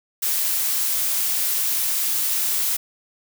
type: noise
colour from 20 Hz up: blue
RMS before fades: -22 dBFS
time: 0.22-2.77 s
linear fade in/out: 10 ms
effects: none